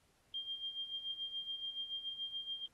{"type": "tone with tremolo", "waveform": "sine", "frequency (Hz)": 3198, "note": "G7", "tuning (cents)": 34, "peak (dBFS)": -37, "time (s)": [0.34, 2.66], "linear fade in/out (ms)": 2, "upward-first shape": "sine", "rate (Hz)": 7, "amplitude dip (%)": 70, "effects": ["pink hiss -73 dBFS RMS until 2.73 s", "AAC 32 kbps"]}